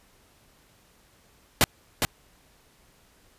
pink noise with echo, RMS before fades -18 dBFS, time 1.61-1.64 s, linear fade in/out 0 ms, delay 410 ms, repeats 1, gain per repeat -5 dB, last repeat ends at 2.05 s, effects pink hiss -60 dBFS RMS until 3.38 s + resampled to 32000 Hz

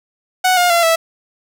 sawtooth tone with pitch steps, 740 / 711.1 / 683.3 / 656.6 Hz, F#5 / F5 / F5 / E5, 0 / +31 / -38 / -7 cents, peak -7 dBFS, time 0.44-0.96 s, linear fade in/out 10 ms, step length 130 ms, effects none

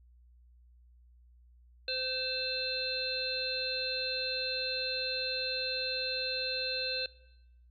harmonic tone with a mistuned harmonic, 515 Hz, C5, 28 cents flat, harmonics 1 / 3 / 5 / 7 / 8, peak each -39 / -42 / -39 / -42 / -34 dBFS, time 1.88-7.06 s, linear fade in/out 2 ms, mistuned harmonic 5, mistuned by +46 cents, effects noise-tail reverb RT60 0.9 s tail -20 dB re dry + added 60 Hz sine -57 dBFS peak until 7.7 s

